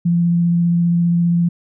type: tone with vibrato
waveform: sine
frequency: 171.6 Hz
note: F3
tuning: 30 cents flat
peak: -12 dBFS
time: 0.05-1.49 s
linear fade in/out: 10 ms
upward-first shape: square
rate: 15 Hz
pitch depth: 8 cents each way
effects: none